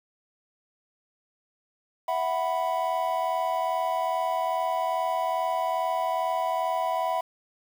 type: chord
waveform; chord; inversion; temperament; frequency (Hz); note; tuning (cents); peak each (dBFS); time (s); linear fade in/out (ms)
triangle; E suspended second; none; just; 659.3 / 741.7 / 988.9; E5 / F#5 / B5; 0 / +4 / +2; -27; 2.08-7.21; 5
effects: 8-bit